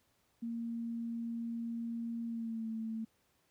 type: tone with pitch glide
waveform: sine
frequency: 231.9 to 223 Hz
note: A#3 to A3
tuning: -9 to +23 cents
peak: -36 dBFS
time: 0.42-3.05 s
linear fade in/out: 10 ms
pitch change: -68 cents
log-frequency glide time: 2.26-2.68 s
effects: pink hiss -74 dBFS RMS until 3.5 s + high-pass 60 Hz 12 dB/octave